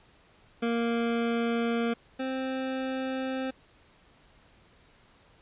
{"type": "tone pair in turn", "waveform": "25% pulse", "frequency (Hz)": [233.1, 262.3], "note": ["A#3", "C4"], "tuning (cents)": [0, 4], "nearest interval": "major second", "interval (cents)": 204, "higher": "second", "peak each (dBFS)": [-22, -26], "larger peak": "first", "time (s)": [[0.62, 1.94], [2.19, 3.51]], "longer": "neither", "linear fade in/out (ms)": 10, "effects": ["pink hiss -60 dBFS RMS until 5.41 s", "resampled to 8000 Hz"]}